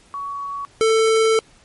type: tone pair in turn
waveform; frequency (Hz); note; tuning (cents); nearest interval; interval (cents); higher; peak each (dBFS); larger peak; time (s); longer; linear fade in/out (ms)
sine / square; 1124 / 444.4; C#6 / A4; +24 / +17; octave + major third; 1607; first; -25 / -14; second; 0.14-0.65 / 0.81-1.39; second; 0
effects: pink hiss -52 dBFS RMS until 1.64 s + MP3 48 kbps